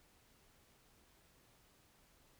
silence, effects pink hiss -69 dBFS RMS until 2.39 s

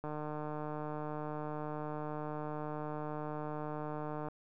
click train, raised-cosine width 1 ms, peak -27 dBFS, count 642, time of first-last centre 0.04-4.285 s, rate 151 Hz, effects none

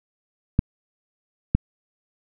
clicks, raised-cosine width 5 ms, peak -4 dBFS, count 2, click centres 0.591 / 1.55 s, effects none

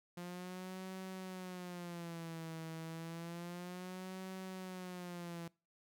sawtooth tone with vibrato, 174.61 Hz, F3, in tune, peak -40 dBFS, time 0.17-5.48 s, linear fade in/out 5 ms, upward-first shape sine, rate 0.3 Hz, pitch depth 130 cents each way, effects noise-tail reverb RT60 0.3 s tail -23 dB re dry

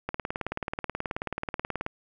click train, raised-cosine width 0.5 ms, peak -15 dBFS, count 34, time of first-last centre 0.09-1.864 s, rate 18.6 Hz, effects none

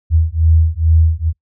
sine beating tone pair, 79.7 / 82 Hz, D#2 / E2, +42 / -9 cents, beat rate 2.3 Hz, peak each -12 dBFS, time 0.1-1.33 s, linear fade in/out 50 ms, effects noise-tail reverb RT60 0.1 s tail -25 dB re dry

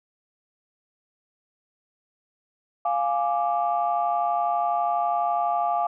sine chord, D diminished, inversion first, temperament equal, 698.5 / 830.6 / 1174.7 Hz, F5 / Ab5 / D6, 0 / 0 / 0 cents, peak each -23 / -26 / -28 dBFS, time 2.85-5.87 s, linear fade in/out 5 ms, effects tanh soft clip ceiling -12 dBFS

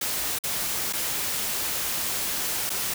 white noise with dropouts, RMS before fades -28 dBFS, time 0.01-2.94 s, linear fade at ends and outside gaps 5 ms, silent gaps 0.388-0.437 / 0.927-0.933 / 2.695-2.701 s, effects none

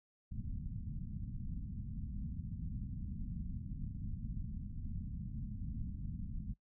pink low-pass noise, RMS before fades -42 dBFS, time 0.31-6.54 s, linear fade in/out 10 ms, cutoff 230 Hz, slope 48 dB/octave, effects noise-tail reverb RT60 0.1 s tail -22 dB re dry

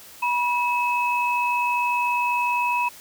sine tone pair together, 972.6 / 2580 Hz, B5 / E7, -27 / -38 cents, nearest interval octave + perfect fourth, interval 1689 cents, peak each -21 / -25 dBFS, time 0.22-2.89 s, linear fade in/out 10 ms, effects white hiss -45 dBFS RMS until 3 s

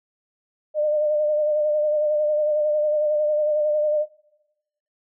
sine tone with vibrato, 603 Hz, D5, 46 cents sharp, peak -18 dBFS, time 0.74-4.06 s, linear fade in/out 50 ms, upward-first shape sine, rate 11 Hz, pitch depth 30 cents each way, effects noise-tail reverb RT60 1.0 s tail -23 dB re dry

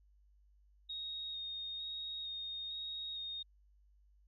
sine tone with vibrato, 3729 Hz, A#7, in tune, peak -40 dBFS, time 0.89-3.43 s, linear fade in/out 10 ms, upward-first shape square, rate 1.1 Hz, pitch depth 12 cents each way, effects added 50 Hz sine -64 dBFS peak until 4.27 s

